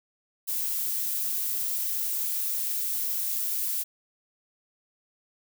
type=noise; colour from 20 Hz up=violet; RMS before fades=-29 dBFS; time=0.47-3.84 s; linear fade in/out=20 ms; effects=none